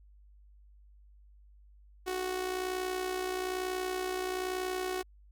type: tone with amplitude modulation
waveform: sawtooth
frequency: 370 Hz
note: F#4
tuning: in tune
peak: -26 dBFS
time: 2.06-5.03 s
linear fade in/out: 20 ms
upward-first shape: sine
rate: 61.1 Hz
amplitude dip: 55%
effects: added 50 Hz sine -55 dBFS peak until 5.31 s